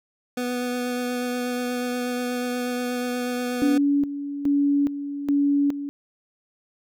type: tone with vibrato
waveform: 25% pulse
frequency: 246.9 Hz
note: B3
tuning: in tune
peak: -21 dBFS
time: 0.37-3.78 s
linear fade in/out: 5 ms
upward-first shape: triangle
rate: 8.3 Hz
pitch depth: 13 cents each way
type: tone with tremolo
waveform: sine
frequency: 284.3 Hz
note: C#4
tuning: 44 cents sharp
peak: -17 dBFS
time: 3.62-5.89 s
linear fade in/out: 0 ms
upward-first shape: square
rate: 1.2 Hz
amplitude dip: 70%
effects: none